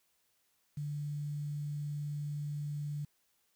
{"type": "tone with quantisation", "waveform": "sine", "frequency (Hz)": 146.83, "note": "D3", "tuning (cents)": 0, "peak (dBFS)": -35, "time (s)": [0.77, 3.05], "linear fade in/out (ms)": 5, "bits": 10, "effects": ["white hiss -75 dBFS RMS until 3.55 s"]}